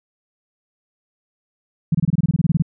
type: tone bursts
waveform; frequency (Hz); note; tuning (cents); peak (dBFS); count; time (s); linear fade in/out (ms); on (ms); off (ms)
sine; 161.5; E3; -35; -12; 14; 1.92-2.623; 5; 27; 25
effects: none